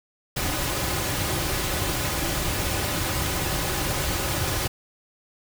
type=noise with comb filter; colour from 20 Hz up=pink; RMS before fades=-26 dBFS; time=0.36-4.68 s; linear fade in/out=10 ms; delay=4.4 ms; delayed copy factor=-0.5; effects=none